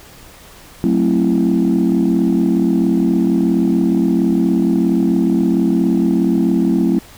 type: chord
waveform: sine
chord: F# half-diminished seventh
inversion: none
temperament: just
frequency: 185 / 222 / 266.4 / 333 Hz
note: F#3 / A3 / C4 / E4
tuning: 0 / +16 / +31 / +18 cents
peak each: -16 dBFS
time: 0.84-6.99 s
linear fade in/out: 0 ms
effects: tanh soft clip ceiling -6 dBFS + pink hiss -41 dBFS RMS until 7.17 s